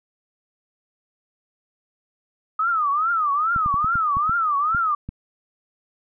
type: tone with vibrato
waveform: sine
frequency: 1250 Hz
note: D#6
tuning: 8 cents sharp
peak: -18 dBFS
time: 2.59-4.95 s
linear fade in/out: 5 ms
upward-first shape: triangle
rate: 2.4 Hz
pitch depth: 220 cents each way
type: clicks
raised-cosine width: 5 ms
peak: -18 dBFS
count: 9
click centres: 3.562 / 3.661 / 3.742 / 3.845 / 3.956 / 4.169 / 4.295 / 4.748 / 5.09 s
effects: none